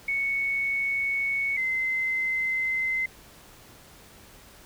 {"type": "tone pair in turn", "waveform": "sine", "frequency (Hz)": [2217, 2064], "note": ["C#7", "C7"], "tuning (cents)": [0, -24], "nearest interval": "minor second", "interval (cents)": 124, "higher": "first", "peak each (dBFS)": -24, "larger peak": "neither", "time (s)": [[0.08, 1.57], [1.57, 3.06]], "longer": "neither", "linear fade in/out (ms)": 5, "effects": ["pink hiss -51 dBFS RMS until 4.65 s"]}